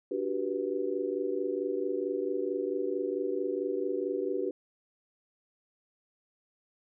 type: chord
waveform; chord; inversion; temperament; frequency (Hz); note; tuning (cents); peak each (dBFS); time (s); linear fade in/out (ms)
sine; G major seventh; second; just; 294 / 367.5 / 392 / 490; D4 / F#4 / G4 / B4; +2 / -12 / 0 / -14; -37 / -34 / -33 / -35; 0.11-4.51; 5
effects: none